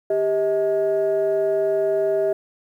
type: tone pair together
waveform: sine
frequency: 395.2 / 637 Hz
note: G4 / D#5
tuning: +14 / +41 cents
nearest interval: minor sixth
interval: 827 cents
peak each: -19 dBFS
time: 0.1-2.33 s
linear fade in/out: 5 ms
effects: tanh soft clip ceiling -13 dBFS + 9-bit